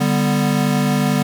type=chord; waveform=square; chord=G major; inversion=second; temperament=equal; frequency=146.83 / 196 / 246.9 Hz; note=D3 / G3 / B3; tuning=0 / 0 / 0 cents; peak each=-20 dBFS; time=0-1.23 s; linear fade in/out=10 ms; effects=none